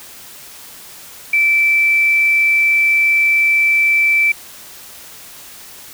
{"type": "tone with quantisation", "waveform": "sine", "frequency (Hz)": 2327, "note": "D7", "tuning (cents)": -17, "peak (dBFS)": -10, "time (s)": [1.33, 4.32], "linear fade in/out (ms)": 5, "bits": 6, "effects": ["white hiss -37 dBFS RMS until 5.93 s"]}